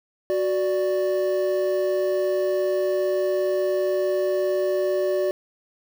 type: tone pair together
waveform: triangle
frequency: 370 / 587.3 Hz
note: F#4 / D5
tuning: 0 / 0 cents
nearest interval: minor sixth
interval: 800 cents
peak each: -21 dBFS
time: 0.3-5.31 s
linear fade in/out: 0 ms
effects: 7-bit